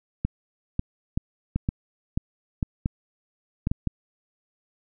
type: clicks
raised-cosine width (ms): 5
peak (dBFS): -11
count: 11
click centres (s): 0.25 / 0.794 / 1.175 / 1.56 / 1.689 / 2.175 / 2.628 / 2.859 / 3.671 / 3.715 / 3.873
effects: none